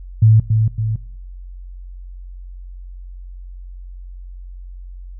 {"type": "tone with echo", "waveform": "sine", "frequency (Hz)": 110, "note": "A2", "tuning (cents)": 0, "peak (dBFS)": -6, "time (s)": [0.22, 0.4], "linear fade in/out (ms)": 5, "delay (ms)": 280, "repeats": 2, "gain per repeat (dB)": -5, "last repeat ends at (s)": 0.96, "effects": ["noise-tail reverb RT60 0.7 s tail -23 dB re dry", "added 45 Hz sine -31 dBFS peak until 5.19 s"]}